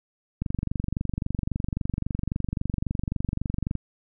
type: click train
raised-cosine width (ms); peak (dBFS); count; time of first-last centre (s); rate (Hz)
5; -14; 80; 0.42-3.753; 23.7
effects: none